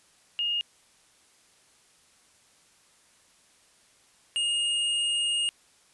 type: tone pair in turn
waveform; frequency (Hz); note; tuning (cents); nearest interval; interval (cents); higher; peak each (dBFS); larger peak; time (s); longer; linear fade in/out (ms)
sine / square; 2847 / 2847; F7 / F7; +33 / +33; unison; 0; neither; -25; neither; 0.39-0.61 / 4.36-5.49; second; 0
effects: white hiss -61 dBFS RMS until 5.93 s + resampled to 24000 Hz